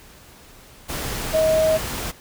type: tone in noise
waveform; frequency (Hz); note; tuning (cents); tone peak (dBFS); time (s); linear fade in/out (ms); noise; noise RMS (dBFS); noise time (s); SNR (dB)
sine; 633; D#5; +30; -15; 1.33-1.78; 20; pink; -28; 0.88-2.12; +10
effects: pink hiss -47 dBFS RMS until 2.2 s